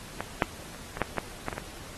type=clicks; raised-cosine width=0.5 ms; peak=-16 / -7 / -30 / -20 / -10 / -12 / -15 / -19 / -18 dBFS; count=9; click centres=0.206 / 0.422 / 0.747 / 0.971 / 1.017 / 1.183 / 1.484 / 1.528 / 1.581 s; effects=pink hiss -45 dBFS RMS until 1.97 s + AAC 32 kbps